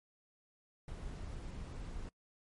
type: noise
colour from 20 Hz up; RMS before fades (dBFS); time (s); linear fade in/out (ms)
brown; -44; 0.88-2.09; 2
effects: noise-tail reverb RT60 0.1 s tail -24 dB re dry + MP3 48 kbps